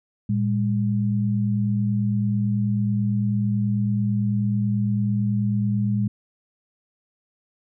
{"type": "tone pair together", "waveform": "sine", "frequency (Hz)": [114, 203.1], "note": ["A#2", "G#3"], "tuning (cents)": [-38, -38], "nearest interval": "minor seventh", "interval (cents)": 1000, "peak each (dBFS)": -22, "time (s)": [0.29, 6.08], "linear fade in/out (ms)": 5, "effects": []}